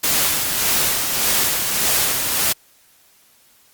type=noise with tremolo; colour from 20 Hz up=white; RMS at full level=-17 dBFS; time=0.03-2.53 s; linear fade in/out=10 ms; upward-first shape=sine; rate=1.7 Hz; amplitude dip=40%; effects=white hiss -54 dBFS RMS until 3.73 s + Opus 48 kbps